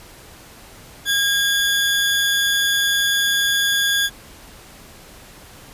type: tone pair together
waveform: 40% pulse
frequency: 1626 / 3441 Hz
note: G#6 / A7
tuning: -37 / -39 cents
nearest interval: octave + minor second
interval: 1298 cents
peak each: -18 dBFS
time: 1.05-4.1 s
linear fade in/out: 50 ms
effects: pink hiss -43 dBFS RMS until 5.73 s + resampled to 32000 Hz